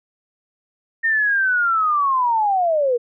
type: linear sweep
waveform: sine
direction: down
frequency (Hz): 1837 to 463.1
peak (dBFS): -15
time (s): 1.03-2.98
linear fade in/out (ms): 20
effects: none